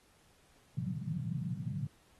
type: band-pass noise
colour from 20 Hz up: white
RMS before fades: -37 dBFS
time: 0.77-1.87 s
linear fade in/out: 2 ms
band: 110 to 180 Hz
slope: 48 dB/octave
effects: pink hiss -67 dBFS RMS until 2.19 s + AAC 32 kbps